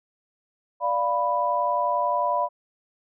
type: chord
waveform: sine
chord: B diminished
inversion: first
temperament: equal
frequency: 587.3 / 698.5 / 987.8 Hz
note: D5 / F5 / B5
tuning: 0 / 0 / 0 cents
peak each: -27 / -27 / -23 dBFS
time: 0.8-2.49 s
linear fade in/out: 50 ms
effects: none